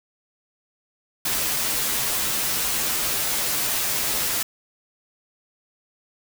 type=noise with comb filter; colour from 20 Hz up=white; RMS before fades=-24 dBFS; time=1.25-4.43 s; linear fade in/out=5 ms; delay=11 ms; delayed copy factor=-0.7; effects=none